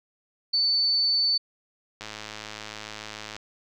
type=tone; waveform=sine; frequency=4510 Hz; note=C#8; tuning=29 cents sharp; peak=-20 dBFS; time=0.53-1.38 s; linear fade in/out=10 ms
type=click train; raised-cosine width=0.2 ms; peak=-19 dBFS; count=146; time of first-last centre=2.01-3.365 s; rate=107 Hz
effects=none